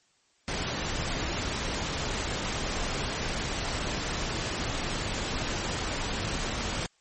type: noise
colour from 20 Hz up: pink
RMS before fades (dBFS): -31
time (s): 0.48-6.86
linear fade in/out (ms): 0
effects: white hiss -67 dBFS RMS until 7 s + MP3 32 kbps